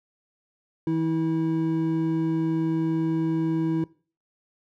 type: tone pair together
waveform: triangle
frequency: 161.6 / 323.6 Hz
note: E3 / E4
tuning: -34 / -32 cents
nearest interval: octave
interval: 1202 cents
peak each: -25 / -21 dBFS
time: 0.87-3.84 s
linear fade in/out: 2 ms
effects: noise-tail reverb RT60 0.4 s tail -21 dB re dry